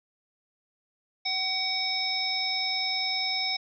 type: harmonic tone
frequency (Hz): 755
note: F#5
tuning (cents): +35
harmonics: 1 / 3 / 5 / 7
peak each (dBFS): -36 / -32 / -32 / -29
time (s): 1.25-3.57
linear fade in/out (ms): 10
effects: none